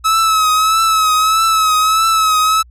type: tone with vibrato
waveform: 45% pulse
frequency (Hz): 1291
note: E6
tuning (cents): -37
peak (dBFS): -10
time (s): 0.04-2.63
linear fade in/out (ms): 20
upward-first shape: triangle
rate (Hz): 1.6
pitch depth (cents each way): 51
effects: added 60 Hz sine -40 dBFS peak until 2.7 s + resampled to 32000 Hz